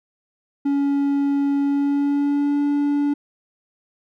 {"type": "tone with pitch glide", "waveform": "triangle", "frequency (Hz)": [281.3, 288], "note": ["C#4", "D4"], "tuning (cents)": [26, -34], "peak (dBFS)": -15, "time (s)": [0.65, 3.14], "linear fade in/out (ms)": 10, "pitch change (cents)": 40, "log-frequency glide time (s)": [1.62, 2.61], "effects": []}